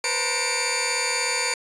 15% pulse tone cluster, 485.4 / 522 / 905 / 2178 / 2341 Hz, B4 / C5 / A5 / C#7 / D7, -30 / -4 / +48 / -31 / -6 cents, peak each -24 / -26 / -25 / -24 / -18 dBFS, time 0.04-1.54 s, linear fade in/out 2 ms, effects resampled to 22050 Hz

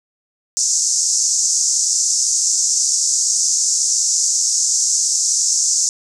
pink band-pass noise, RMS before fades -17 dBFS, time 0.57-5.89 s, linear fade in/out 0 ms, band 5700 to 7600 Hz, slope 48 dB/octave, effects none

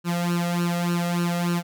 sawtooth tone with flanger, 173.3 Hz, F3, 13 cents flat, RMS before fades -24 dBFS, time 0.04-1.63 s, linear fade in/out 50 ms, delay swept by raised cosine 0.71 to 1.56 ms, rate 3.4 Hz, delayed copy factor +0.8, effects none

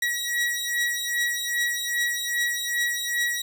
sawtooth beating tone pair, 1915 / 1917.5 Hz, A#6 / A#6, +46 / +48 cents, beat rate 2.5 Hz, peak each -23 / -24 dBFS, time 0.02-3.42 s, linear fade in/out 5 ms, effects none

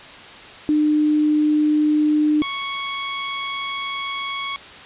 sine / 10% pulse tone pair in turn, 302 / 1109 Hz, D4 / C#6, +48 / 0 cents, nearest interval octave + major seventh, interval 2252 cents, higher second, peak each -14 dBFS, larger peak neither, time 0.69-2.42 / 2.42-4.56 s, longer second, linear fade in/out 0 ms, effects white hiss -39 dBFS RMS until 4.85 s + resampled to 8000 Hz

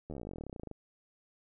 slowing click train, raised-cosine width 2 ms, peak -29 dBFS, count 27, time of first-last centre 0.1-0.713 s, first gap 12 ms, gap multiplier 1.05, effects none

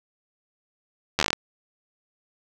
slowing click train, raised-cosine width 0.2 ms, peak -3 dBFS, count 9, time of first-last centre 1.19-1.33 s, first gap 11 ms, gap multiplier 1.13, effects none

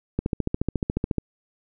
click train, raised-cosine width 3 ms, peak -10 dBFS, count 15, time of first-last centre 0.19-1.183 s, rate 14.1 Hz, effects none

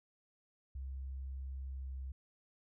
sine tone with pitch glide, 66.5 to 65.96 Hz, C2 to C2, +29 to +15 cents, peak -40 dBFS, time 0.75-2.12 s, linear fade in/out 5 ms, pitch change -14 cents, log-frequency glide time 1.65-1.95 s, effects none

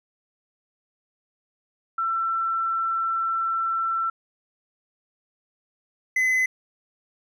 sine / triangle tone pair in turn, 1342 / 2029 Hz, E6 / B6, +31 / +46 cents, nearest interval perfect fifth, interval 715 cents, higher second, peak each -22 / -17 dBFS, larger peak second, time 1.98-4.1 / 6.16-6.46 s, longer first, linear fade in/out 5 ms, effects none

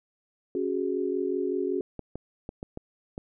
sine chord, C# suspended fourth, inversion none, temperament equal, 277.2 / 370 / 415.3 Hz, C#4 / F#4 / G#4, 0 / 0 / 0 cents, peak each -32 / -28 / -31 dBFS, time 0.55-1.81 s, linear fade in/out 2 ms
clicks, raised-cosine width 2 ms, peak -22 dBFS, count 6, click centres 1.993 / 2.156 / 2.491 / 2.629 / 2.774 / 3.179 s
effects none

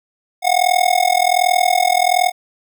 square tone with amplitude modulation, 726 Hz, F#5, 33 cents flat, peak -9 dBFS, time 0.42-2.32 s, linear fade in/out 50 ms, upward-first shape sine, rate 41.3 Hz, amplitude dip 95%, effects none

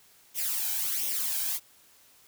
blue noise with flanger, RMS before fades -30 dBFS, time 0.34-1.6 s, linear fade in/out 50 ms, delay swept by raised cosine 0.33 to 1.3 ms, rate 1.4 Hz, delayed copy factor +0.6, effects white hiss -59 dBFS RMS until 2.27 s

